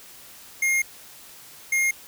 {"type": "tone pair in turn", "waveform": "square", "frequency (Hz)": [2134, 2134], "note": ["C7", "C7"], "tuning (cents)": [34, 34], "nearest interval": "unison", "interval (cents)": 0, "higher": "neither", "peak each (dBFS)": -20, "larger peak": "neither", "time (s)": [[0.62, 0.82], [1.72, 1.91]], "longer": "first", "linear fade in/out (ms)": 5, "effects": ["white hiss -46 dBFS RMS until 2.07 s"]}